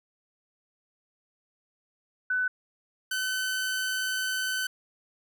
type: tone pair in turn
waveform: sine / sawtooth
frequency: 1500 / 1519.2 Hz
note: F#6 / F#6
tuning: +23 / +45 cents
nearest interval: unison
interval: 22 cents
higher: second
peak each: -24 dBFS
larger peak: neither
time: 2.3-2.48 / 3.11-4.67 s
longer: second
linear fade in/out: 5 ms
effects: none